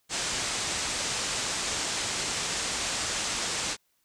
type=low-pass noise; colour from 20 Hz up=white; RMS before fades=-31 dBFS; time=0.09-3.77 s; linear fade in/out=50 ms; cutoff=8400 Hz; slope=48 dB/octave; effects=white hiss -72 dBFS RMS until 4.04 s